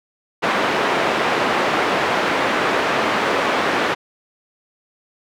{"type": "band-pass noise", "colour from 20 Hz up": "pink", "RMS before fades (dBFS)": -19, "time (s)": [0.42, 3.95], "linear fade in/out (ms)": 20, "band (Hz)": [360, 2300], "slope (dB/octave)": 12, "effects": []}